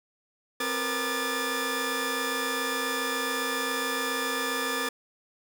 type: tone cluster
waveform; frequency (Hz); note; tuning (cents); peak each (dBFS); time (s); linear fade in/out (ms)
sawtooth; 263.4 / 462.1 / 489.4 / 1200 / 1734; C4 / A#4 / B4 / D6 / A6; +12 / -15 / -16 / +37 / -26; -32 / -31 / -34 / -29 / -28; 0.6-4.89; 5
effects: none